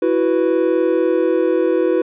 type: chord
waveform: triangle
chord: E suspended second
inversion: none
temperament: equal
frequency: 329.6 / 370 / 493.9 Hz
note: E4 / F#4 / B4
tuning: 0 / 0 / 0 cents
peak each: -16 dBFS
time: 0.02-2.02 s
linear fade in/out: 5 ms
effects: resampled to 8000 Hz